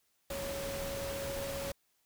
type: tone in noise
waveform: sine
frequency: 554 Hz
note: C#5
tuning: 1 cent flat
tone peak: -38 dBFS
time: 0.3-1.72 s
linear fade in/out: 5 ms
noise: pink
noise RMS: -41 dBFS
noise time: 0.3-1.72 s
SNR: 0 dB
effects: white hiss -75 dBFS RMS until 2.05 s